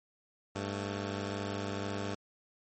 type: tone pair together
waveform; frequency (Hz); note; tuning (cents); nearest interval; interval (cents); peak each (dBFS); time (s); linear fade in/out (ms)
10% pulse; 99.8 / 221.6; G2 / A3; +32 / +13; octave + major second; 1381; -27 / -33; 0.55-2.15; 10
effects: low-pass 10000 Hz 12 dB/octave + MP3 32 kbps